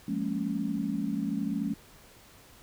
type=chord; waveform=sine; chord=Bb minor seventh; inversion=second; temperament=equal with one note detuned; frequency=174.61 / 207.7 / 228.5 / 277.2 Hz; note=F3 / Ab3 / Bb3 / Db4; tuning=0 / 0 / -34 / 0 cents; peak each=-36 / -32 / -35 / -33 dBFS; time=0.08-1.74 s; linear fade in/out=5 ms; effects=pink hiss -55 dBFS RMS until 2.62 s